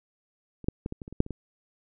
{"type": "clicks", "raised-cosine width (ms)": 3, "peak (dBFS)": [-29, -11, -18, -21, -25, -27, -28, -7, -27, -21], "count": 10, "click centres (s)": [0.643, 0.685, 0.861, 0.924, 1.018, 1.079, 1.126, 1.204, 1.264, 1.307], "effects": []}